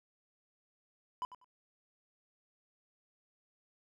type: tone with echo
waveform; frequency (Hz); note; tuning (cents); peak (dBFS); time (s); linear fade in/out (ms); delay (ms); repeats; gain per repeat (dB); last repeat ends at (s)
triangle; 1000; B5; +21; -32; 1.22-1.25; 0; 97; 2; -14; 1.444
effects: none

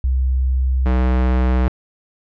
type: tone pair in turn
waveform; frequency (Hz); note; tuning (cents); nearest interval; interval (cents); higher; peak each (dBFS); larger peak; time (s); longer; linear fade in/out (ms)
sine / square; 64.6 / 63.12; C2 / B1; -21 / +38; unison; 41; first; -14; neither; 0.04-0.86 / 0.86-1.68; neither; 0
effects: low-pass 2000 Hz 12 dB/octave

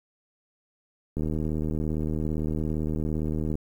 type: click train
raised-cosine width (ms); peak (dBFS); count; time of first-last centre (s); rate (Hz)
3; -17; 186; 1.17-3.554; 77.6
effects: 9-bit

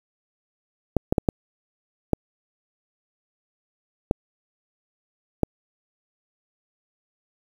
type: clicks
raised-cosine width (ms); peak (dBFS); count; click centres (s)
2; -5; 7; 0.967 / 1.125 / 1.182 / 1.288 / 2.133 / 4.111 / 5.433
effects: 7-bit

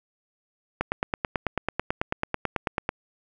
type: click train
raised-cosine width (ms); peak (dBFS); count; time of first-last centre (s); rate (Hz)
0.5; -9; 20; 0.81-2.891; 9.13
effects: none

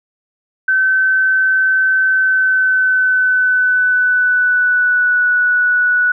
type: tone with pitch glide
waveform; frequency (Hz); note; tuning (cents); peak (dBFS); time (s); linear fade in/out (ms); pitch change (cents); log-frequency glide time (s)
sine; 1533 to 1474; G6 to F#6; -39 to -7; -10; 0.68-6.12; 5; -68; 2.06-5.26
effects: none

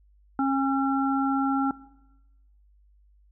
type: harmonic tone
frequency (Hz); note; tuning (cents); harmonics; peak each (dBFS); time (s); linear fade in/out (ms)
271.5; C#4; -36; 1 / 3 / 5; -23 / -28 / -30; 0.39-1.71; 2
effects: noise-tail reverb RT60 1.0 s tail -20 dB re dry + added 50 Hz sine -56 dBFS peak until 3.31 s

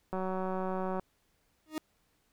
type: click train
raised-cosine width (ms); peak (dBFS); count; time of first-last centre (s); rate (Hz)
1; -22; 163; 0.13-0.996; 187
type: tone with exponential growth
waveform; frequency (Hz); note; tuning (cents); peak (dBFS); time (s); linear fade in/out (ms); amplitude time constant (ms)
40% pulse; 311.1; D#4; 0; -28; 1.66-1.78; 1; 26
effects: pink hiss -73 dBFS RMS until 2.32 s

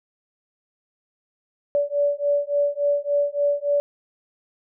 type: beating tone pair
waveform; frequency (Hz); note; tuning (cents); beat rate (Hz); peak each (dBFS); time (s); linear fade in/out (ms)
sine; 574 / 577.5; D5 / D5; -40 / -29; 3.5; -22 / -22; 1.75-3.8; 0
effects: none

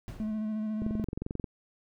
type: noise with exponential decay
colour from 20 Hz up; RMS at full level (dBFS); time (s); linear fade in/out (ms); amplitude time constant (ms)
brown; -36; 0.08-0.54; 0; 98
type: tone with vibrato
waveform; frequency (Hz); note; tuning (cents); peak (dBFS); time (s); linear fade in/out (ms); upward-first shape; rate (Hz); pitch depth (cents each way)
triangle; 215.6; A3; -35; -28; 0.2-1.04; 0; square; 14; 18
type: click train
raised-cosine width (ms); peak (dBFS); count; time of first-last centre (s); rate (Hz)
3; -21; 15; 0.82-1.442; 22.5
effects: none

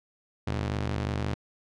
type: ring-modulated tone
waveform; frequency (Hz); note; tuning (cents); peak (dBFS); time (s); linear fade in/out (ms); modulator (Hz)
sawtooth; 102.5; G#2; -22; -21; 0.47-1.34; 0; 22.9
effects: low-pass 5000 Hz 12 dB/octave

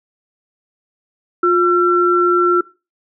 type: tone pair together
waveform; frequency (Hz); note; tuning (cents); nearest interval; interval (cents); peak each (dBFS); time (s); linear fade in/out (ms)
sine; 354.2 / 1352; F4 / E6; +24 / +43; octave + major seventh; 2319; -13 / -13; 1.43-2.61; 5
effects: noise-tail reverb RT60 0.3 s tail -21 dB re dry

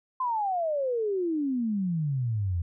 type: exponential sweep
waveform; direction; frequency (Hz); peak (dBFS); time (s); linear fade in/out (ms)
sine; down; 1046.5 to 82.41; -25; 0.2-2.62; 5
effects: none

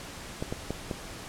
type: clicks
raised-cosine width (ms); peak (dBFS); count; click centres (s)
2; -17; 4; 0.425 / 0.525 / 0.706 / 0.912
effects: pink hiss -42 dBFS RMS until 1.28 s + low-pass 10000 Hz 12 dB/octave

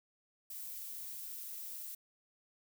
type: noise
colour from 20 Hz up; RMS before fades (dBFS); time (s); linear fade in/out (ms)
violet; -45; 0.5-1.95; 5
effects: none

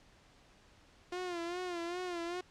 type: tone with vibrato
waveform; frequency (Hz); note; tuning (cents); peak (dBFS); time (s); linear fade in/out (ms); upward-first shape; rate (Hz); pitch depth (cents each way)
sawtooth; 351.2; F4; +10; -33; 1.12-2.41; 5; sine; 2.5; 72
effects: pink hiss -63 dBFS RMS until 2.5 s + low-pass 6000 Hz 12 dB/octave

